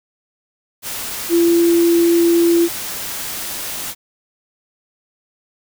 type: tone in noise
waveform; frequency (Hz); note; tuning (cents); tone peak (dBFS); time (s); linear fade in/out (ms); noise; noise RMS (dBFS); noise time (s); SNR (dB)
sine; 340; F4; -46; -10; 1.29-2.69; 50; white; -26; 0.82-3.95; +13
effects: none